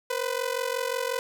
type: ring-modulated tone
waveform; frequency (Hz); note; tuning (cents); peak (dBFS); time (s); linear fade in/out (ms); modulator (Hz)
sawtooth; 500; B4; +21; -20; 0.1-1.19; 0; 22.8
effects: none